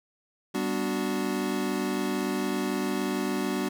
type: chord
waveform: square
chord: G major seventh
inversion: none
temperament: equal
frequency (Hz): 196 / 246.9 / 293.7 / 370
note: G3 / B3 / D4 / F#4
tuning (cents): 0 / 0 / 0 / 0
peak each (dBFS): -33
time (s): 0.54-3.69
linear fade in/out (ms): 10
effects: none